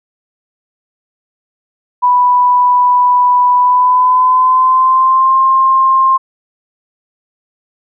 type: tone with pitch glide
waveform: sine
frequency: 987.8 to 1058.7 Hz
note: B5 to C6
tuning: 0 to +20 cents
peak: -6 dBFS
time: 2.02-6.18 s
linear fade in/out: 20 ms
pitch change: +120 cents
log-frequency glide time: 3.56-5.38 s
effects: none